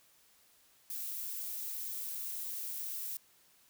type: noise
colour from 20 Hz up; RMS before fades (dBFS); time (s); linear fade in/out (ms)
violet; -40; 0.9-3.17; 2
effects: white hiss -66 dBFS RMS until 3.69 s